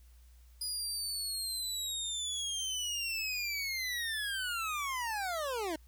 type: linear sweep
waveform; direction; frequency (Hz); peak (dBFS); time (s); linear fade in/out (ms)
25% pulse; down; 4957 to 299.1; -30; 0.61-5.76; 5
effects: added 60 Hz sine -55 dBFS peak until 5.87 s + white hiss -69 dBFS RMS until 5.87 s